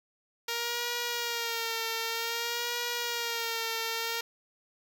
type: tone with vibrato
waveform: 5% pulse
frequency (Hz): 466.2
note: A#4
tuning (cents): 0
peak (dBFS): -19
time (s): 0.48-4.21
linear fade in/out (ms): 5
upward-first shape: sine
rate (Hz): 0.53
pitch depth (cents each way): 47
effects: none